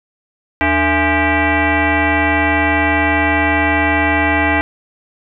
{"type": "tone with frequency modulation", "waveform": "sine", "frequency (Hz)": 830, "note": "G#5", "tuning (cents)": -1, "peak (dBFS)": -11, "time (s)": [0.61, 4.61], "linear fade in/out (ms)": 0, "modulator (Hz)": 375, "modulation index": 4.2, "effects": []}